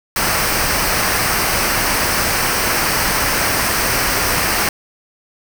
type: noise with comb filter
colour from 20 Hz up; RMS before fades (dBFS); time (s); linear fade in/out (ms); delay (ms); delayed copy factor
pink; -17; 0.16-4.69; 2; 0.28; -0.55
effects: none